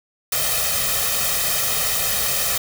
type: noise with comb filter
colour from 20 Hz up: white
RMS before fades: -21 dBFS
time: 0.32-2.58 s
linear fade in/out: 5 ms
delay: 1.6 ms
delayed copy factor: +0.85
effects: none